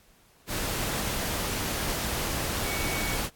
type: tone in noise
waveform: sine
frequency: 2244 Hz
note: C#7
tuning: 21 cents sharp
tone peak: -34 dBFS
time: 2.63-3.19 s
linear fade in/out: 50 ms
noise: pink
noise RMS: -30 dBFS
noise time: 0.47-3.3 s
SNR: -7 dB
effects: pink hiss -60 dBFS RMS until 3.35 s + AAC 64 kbps